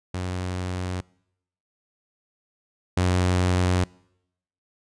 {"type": "tone pair in turn", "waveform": "sawtooth", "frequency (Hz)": [91.2, 90.7], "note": ["F#2", "F#2"], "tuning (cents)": [-24, -34], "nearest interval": "unison", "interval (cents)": 10, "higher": "first", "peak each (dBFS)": [-23, -15], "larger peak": "second", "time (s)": [[0.14, 1.01], [2.97, 3.84]], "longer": "neither", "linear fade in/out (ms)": 5, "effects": ["noise-tail reverb RT60 0.8 s tail -25 dB re dry", "resampled to 22050 Hz"]}